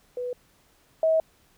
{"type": "tone pair in turn", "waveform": "sine", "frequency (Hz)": [493.9, 641.6], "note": ["B4", "E5"], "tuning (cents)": [0, -47], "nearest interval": "perfect fourth", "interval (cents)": 453, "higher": "second", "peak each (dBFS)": [-28, -18], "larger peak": "second", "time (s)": [[0.17, 0.33], [1.03, 1.2]], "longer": "second", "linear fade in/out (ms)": 2, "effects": ["pink hiss -62 dBFS RMS until 1.57 s"]}